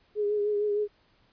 sine tone with vibrato, 415.3 Hz, G#4, in tune, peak -24 dBFS, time 0.15-0.88 s, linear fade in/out 50 ms, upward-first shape triangle, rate 6.5 Hz, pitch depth 37 cents each way, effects pink hiss -65 dBFS RMS until 1.32 s + resampled to 11025 Hz

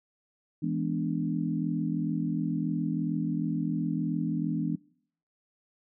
sine chord, E dominant seventh, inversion none, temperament equal, 164.81 / 207.7 / 246.9 / 293.7 Hz, E3 / G#3 / B3 / D4, 0 / 0 / 0 / 0 cents, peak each -31 / -34 / -33 / -32 dBFS, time 0.62-4.76 s, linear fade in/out 10 ms, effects noise-tail reverb RT60 0.6 s tail -23 dB re dry

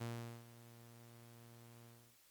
sawtooth tone with ADSR envelope, 117.3 Hz, A#2, 11 cents sharp, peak -37 dBFS, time 0-2.18 s, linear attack 16 ms, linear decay 420 ms, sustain -17 dB, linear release 320 ms, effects white hiss -69 dBFS RMS until 2.3 s + Opus 48 kbps

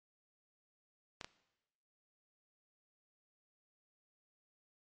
clicks, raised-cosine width 0.2 ms, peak -25 dBFS, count 2, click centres 1.212 / 1.245 s, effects noise-tail reverb RT60 1.0 s tail -18 dB re dry + MP3 48 kbps

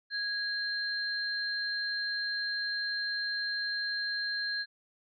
sine tone pair together, 1652 / 4163 Hz, G#6 / C8, -10 / -10 cents, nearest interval octave + major third, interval 1600 cents, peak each -33 / -34 dBFS, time 0.1-4.66 s, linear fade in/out 50 ms, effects none

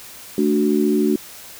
sine chord, D major, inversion second, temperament equal, 220 / 293.7 / 370 Hz, A3 / D4 / F#4, 0 / 0 / 0 cents, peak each -19 dBFS, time 0.38-1.16 s, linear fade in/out 2 ms, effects white hiss -39 dBFS RMS until 1.59 s

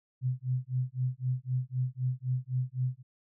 sine tone with tremolo, 127.5 Hz, C3, 44 cents flat, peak -25 dBFS, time 0.21-3.03 s, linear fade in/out 50 ms, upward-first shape sine, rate 3.9 Hz, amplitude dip 100%, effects none

